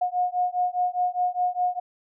sine beating tone pair, 719 / 723.9 Hz, F#5 / F#5, -50 / -38 cents, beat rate 4.9 Hz, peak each -25 dBFS, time 0.01-1.8 s, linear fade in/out 10 ms, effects none

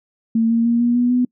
sine tone with pitch steps, 226.4 / 230.6 / 234.9 / 239.3 / 243.8 / 248.3 Hz, A3 / A#3 / A#3 / A#3 / B3 / B3, +50 / -19 / +13 / +46 / -22 / +9 cents, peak -13 dBFS, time 0.35-1.25 s, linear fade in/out 5 ms, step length 150 ms, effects noise-tail reverb RT60 0.1 s tail -26 dB re dry

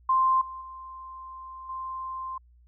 sine tone with level steps, 1046.5 Hz, C6, in tune, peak -19 / -36 / -39 / -32 dBFS, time 0.09-2.38 s, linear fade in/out 5 ms, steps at 0.41 / 0.61 / 1.69 s, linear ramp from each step 5 ms, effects added 60 Hz sine -54 dBFS peak until 2.67 s

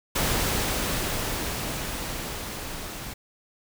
pink noise with level ramp, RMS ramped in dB -24 to -37 dBFS, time 0.15-3.14 s, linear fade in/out 10 ms, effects none

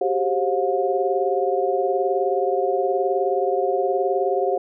sine tone cluster, 381.3 / 400.3 / 534 / 715 Hz, G4 / G4 / C5 / F5, -48 / +36 / +35 / +41 cents, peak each -24 dBFS, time 0.01-4.58 s, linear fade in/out 5 ms, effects none

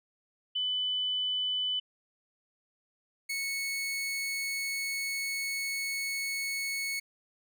sine / sawtooth tone pair in turn, 3000 / 2206 Hz, F#7 / C#7, +23 / -9 cents, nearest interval perfect fourth, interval 532 cents, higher first, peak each -28 dBFS, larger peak neither, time 0.55-1.8 / 3.29-7 s, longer second, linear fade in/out 10 ms, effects none

